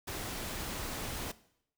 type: noise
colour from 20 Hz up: pink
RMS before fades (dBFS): -39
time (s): 0.07-1.32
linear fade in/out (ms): 10
effects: noise-tail reverb RT60 0.7 s tail -18 dB re dry